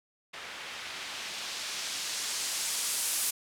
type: noise with low-pass filter sweep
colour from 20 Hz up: blue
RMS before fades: -35 dBFS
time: 0.33-3.31 s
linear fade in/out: 10 ms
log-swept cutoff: 2100 to 11000 Hz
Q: 0.87
effects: none